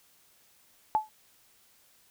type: tone with exponential decay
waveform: sine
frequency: 863 Hz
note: A5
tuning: 34 cents flat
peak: -18 dBFS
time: 0.95-1.09 s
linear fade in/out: 0 ms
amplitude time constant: 30 ms
effects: white hiss -63 dBFS RMS until 2.1 s